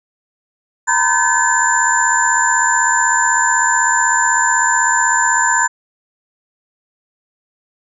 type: tone cluster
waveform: sine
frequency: 932 / 1008 / 1539 / 1719 / 7160 Hz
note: A#5 / B5 / G6 / A6 / A8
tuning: -1 / +35 / -32 / -41 / +29 cents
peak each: -18 dBFS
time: 0.87-5.68 s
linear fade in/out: 20 ms
effects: none